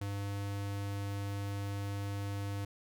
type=tone; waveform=square; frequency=100.3 Hz; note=G2; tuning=40 cents sharp; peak=-36 dBFS; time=0.01-2.65 s; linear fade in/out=5 ms; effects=none